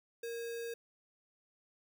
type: tone with sample-and-hold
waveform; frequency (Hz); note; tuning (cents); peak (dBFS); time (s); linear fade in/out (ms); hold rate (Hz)
sine; 465.9; A#4; -1; -38; 0.23-0.74; 5; 2100
effects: none